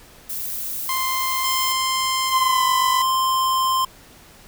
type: noise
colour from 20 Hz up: violet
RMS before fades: -28 dBFS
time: 0.29-1.73 s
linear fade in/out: 10 ms
type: tone with pitch glide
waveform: sawtooth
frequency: 1046.5 to 998.7 Hz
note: C6 to B5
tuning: 0 to +19 cents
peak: -18 dBFS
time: 0.89-3.02 s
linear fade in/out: 2 ms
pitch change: -81 cents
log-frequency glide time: 2.27-2.64 s
type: tone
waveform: square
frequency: 1046.5 Hz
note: C6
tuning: in tune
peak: -18 dBFS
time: 1.44-3.85 s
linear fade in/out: 5 ms
effects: pink hiss -47 dBFS RMS until 4.47 s